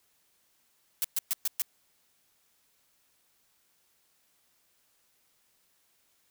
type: noise bursts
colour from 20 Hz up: blue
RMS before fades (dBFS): -28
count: 5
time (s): 1.02-1.62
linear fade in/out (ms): 0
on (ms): 24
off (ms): 120
effects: white hiss -70 dBFS RMS until 6.3 s